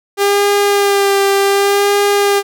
sawtooth tone with vibrato, 400.5 Hz, G4, 37 cents sharp, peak -6 dBFS, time 0.17-2.43 s, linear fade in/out 50 ms, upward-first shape sine, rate 0.67 Hz, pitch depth 23 cents each way, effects none

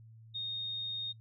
sine tone, 3700 Hz, A#7, 14 cents flat, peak -35 dBFS, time 0.34-1.13 s, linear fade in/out 20 ms, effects noise-tail reverb RT60 0.1 s tail -26 dB re dry + added 112 Hz sine -52 dBFS peak until 1.2 s

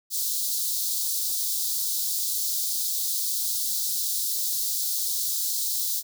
white high-pass noise, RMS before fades -27 dBFS, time 0.1-6.03 s, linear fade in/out 50 ms, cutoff 3800 Hz, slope 48 dB/octave, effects none

